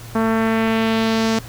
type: tone with low-pass filter sweep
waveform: sawtooth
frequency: 223.7 Hz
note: A3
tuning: 29 cents sharp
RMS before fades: -18 dBFS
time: 0.15-1.39 s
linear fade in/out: 5 ms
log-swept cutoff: 1300 to 6300 Hz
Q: 1.5
effects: added 115 Hz sine -35 dBFS peak until 1.48 s + pink hiss -39 dBFS RMS until 1.48 s